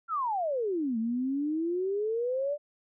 sine exponential two-way sweep, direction down then up, 1400 to 220 to 597 Hz, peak -27 dBFS, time 0.08-2.58 s, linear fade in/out 50 ms, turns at 0.98 s, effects none

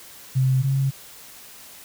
sine tone pair in turn, 130.81 / 135.57 Hz, C3 / C#3, 0 / -38 cents, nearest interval minor second, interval 62 cents, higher second, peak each -16 / -18 dBFS, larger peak first, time 0.35-0.63 / 0.63-0.91 s, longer neither, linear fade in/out 20 ms, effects white hiss -44 dBFS RMS until 1.84 s

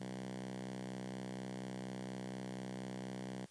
5% pulse tone with high-pass filter, 64.2 Hz, C2, 32 cents flat, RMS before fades -45 dBFS, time 0-3.46 s, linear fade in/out 10 ms, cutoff 160 Hz, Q 9, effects white hiss -65 dBFS RMS until 3.5 s + resampled to 22050 Hz

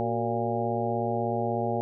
harmonic tone with a mistuned harmonic, 116.54 Hz, A#2, in tune, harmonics 1 / 2 / 3 / 4 / 5 / 6 / 7, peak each -33 / -33 / -33 / -33 / -33 / -33 / -33 dBFS, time 0-1.81 s, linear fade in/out 0 ms, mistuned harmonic 3, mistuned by +98 cents, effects none

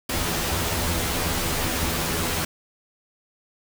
pink noise with comb filter, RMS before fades -25 dBFS, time 0.09-2.45 s, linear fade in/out 5 ms, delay 12 ms, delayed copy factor +0.75, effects none

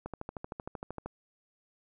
click train, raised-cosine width 1 ms, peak -24 dBFS, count 14, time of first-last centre 0.06-1.06 s, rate 13 Hz, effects none

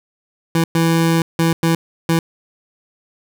25% pulse tone bursts at uneven times, 165.1 Hz, E3, 3 cents sharp, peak -9 dBFS, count 5, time 0.55-0.64 / 0.75-1.22 / 1.39-1.53 / 1.63-1.75 / 2.09-2.19 s, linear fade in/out 2 ms, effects none

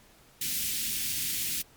white band-stop noise, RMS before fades -31 dBFS, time 0.41-1.62 s, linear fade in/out 5 ms, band 280 to 2100 Hz, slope 24 dB/octave, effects pink hiss -58 dBFS RMS until 1.76 s + MP3 96 kbps

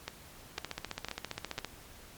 two click trains, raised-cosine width 0.2 ms, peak -18 / -18 dBFS, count 17 / 4, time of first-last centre 0.58-1.647 / 0.08-1.588 s, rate 15 / 1.99 Hz, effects pink hiss -53 dBFS RMS until 2.17 s + MP3 96 kbps

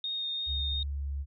sine tone with vibrato, 3692 Hz, A#7, 17 cents flat, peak -31 dBFS, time 0.04-0.83 s, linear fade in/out 2 ms, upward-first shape sine, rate 2.8 Hz, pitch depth 10 cents each way
sine tone with pitch glide, 71 to 69.94 Hz, C#2 to C#2, +42 to +16 cents, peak -31 dBFS, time 0.46-1.26 s, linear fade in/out 50 ms, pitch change -26 cents, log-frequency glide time 0.79-1.07 s
effects none

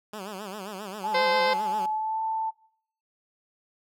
10% pulse tone with vibrato, 200.2 Hz, G3, 37 cents sharp, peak -27 dBFS, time 0.13-1.86 s, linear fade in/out 5 ms, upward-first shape sine, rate 7.5 Hz, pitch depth 140 cents each way
sine tone with pitch glide, 860 to 885.2 Hz, A5 to A5, -40 to +10 cents, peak -26 dBFS, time 1.03-2.51 s, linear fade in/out 20 ms, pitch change +50 cents, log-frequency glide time 1.88-2.2 s
harmonic tone, 517 Hz, C5, 21 cents flat, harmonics 1 / 2 / 3 / 4 / 5 / 6 / 7 / 8 / 9 / 10, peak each -25 / -30 / -32 / -29 / -38 / -39 / -36 / -37 / -38 / -37 dBFS, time 1.14-1.54 s, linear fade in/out 10 ms
effects noise-tail reverb RT60 0.6 s tail -20 dB re dry

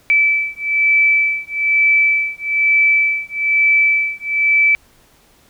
sine beating tone pair, 2313 / 2314.1 Hz, D7 / D7, -27 / -26 cents, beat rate 1.1 Hz, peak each -15 dBFS, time 0.1-4.75 s, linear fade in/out 0 ms, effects pink hiss -52 dBFS RMS until 5.49 s

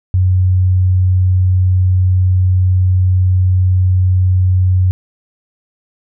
sine tone, 92.2 Hz, F#2, 6 cents flat, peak -8 dBFS, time 0.14-4.91 s, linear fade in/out 0 ms, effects none

